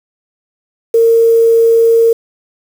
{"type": "tone with quantisation", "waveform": "sine", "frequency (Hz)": 458.2, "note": "A#4", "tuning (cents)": -30, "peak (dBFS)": -5, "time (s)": [0.94, 2.13], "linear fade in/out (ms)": 5, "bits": 5, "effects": []}